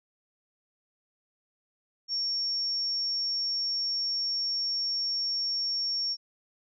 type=tone; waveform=sine; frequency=5500 Hz; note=F8; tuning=27 cents flat; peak=-27 dBFS; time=2.08-6.17 s; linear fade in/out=50 ms; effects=none